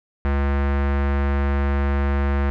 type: tone with low-pass filter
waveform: square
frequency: 70 Hz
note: C#2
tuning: 18 cents sharp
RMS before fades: -20 dBFS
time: 0.25-2.5 s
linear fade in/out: 0 ms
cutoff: 1800 Hz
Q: 1.6
effects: none